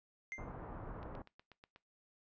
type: tone with exponential decay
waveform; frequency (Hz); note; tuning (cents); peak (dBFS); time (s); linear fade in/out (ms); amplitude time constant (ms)
triangle; 2093; C7; 0; -37; 0.32-0.52; 0; 43
type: low-pass noise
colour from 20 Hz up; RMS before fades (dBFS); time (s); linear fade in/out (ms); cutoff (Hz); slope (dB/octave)
pink; -47; 0.38-1.22; 2; 1300; 24
type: click train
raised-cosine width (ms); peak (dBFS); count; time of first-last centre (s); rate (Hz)
0.3; -40; 7; 1.03-1.761; 8.21
effects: noise-tail reverb RT60 0.2 s tail -20 dB re dry + resampled to 16000 Hz